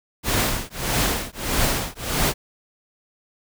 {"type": "noise with tremolo", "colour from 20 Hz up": "pink", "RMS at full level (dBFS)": -19, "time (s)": [0.23, 2.34], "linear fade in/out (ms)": 50, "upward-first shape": "triangle", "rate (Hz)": 1.6, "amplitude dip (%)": 100, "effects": []}